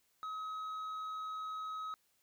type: tone with tanh clipping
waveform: triangle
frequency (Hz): 1274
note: D#6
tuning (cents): +41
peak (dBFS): -40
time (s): 0.23-1.94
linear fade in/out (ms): 0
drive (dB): 9
effects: white hiss -75 dBFS RMS until 2.22 s